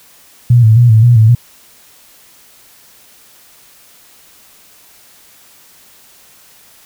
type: tone with vibrato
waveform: sine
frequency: 115.3 Hz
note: A#2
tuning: 19 cents flat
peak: -3 dBFS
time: 0.5-1.35 s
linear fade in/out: 5 ms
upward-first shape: square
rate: 3.8 Hz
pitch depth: 79 cents each way
effects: white hiss -44 dBFS RMS until 6.85 s